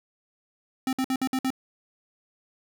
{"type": "tone bursts", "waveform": "square", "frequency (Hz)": 261.6, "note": "C4", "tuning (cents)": 0, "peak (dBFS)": -24, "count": 6, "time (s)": [0.87, 1.504], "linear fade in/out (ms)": 2, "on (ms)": 59, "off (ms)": 56, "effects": ["10-bit"]}